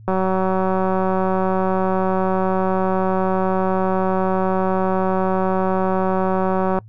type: click train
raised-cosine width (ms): 1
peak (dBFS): -7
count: 1262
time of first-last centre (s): 0.08-6.787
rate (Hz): 188
effects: noise-tail reverb RT60 0.1 s tail -25 dB re dry + added 109 Hz sine -39 dBFS peak until 6.88 s